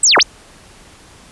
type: linear two-way sweep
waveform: sine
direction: down then up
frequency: 8370 to 277.2 to 6800 Hz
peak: -7 dBFS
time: 0.03-0.23 s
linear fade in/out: 5 ms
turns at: 0.18 s
effects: pink hiss -43 dBFS RMS until 1.31 s + resampled to 24000 Hz